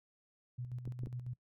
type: tone with tremolo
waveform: sine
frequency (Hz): 123.47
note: B2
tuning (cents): 0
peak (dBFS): -38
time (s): 0.58-1.34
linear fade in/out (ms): 10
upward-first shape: square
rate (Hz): 7.3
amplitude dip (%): 55
type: clicks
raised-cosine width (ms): 3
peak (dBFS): -32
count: 3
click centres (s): 0.876 / 1.035 / 1.071
effects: noise-tail reverb RT60 0.1 s tail -21 dB re dry